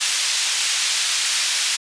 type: band-pass noise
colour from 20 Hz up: pink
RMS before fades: -21 dBFS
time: 0-1.77 s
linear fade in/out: 20 ms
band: 2800 to 8500 Hz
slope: 12 dB/octave
effects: resampled to 22050 Hz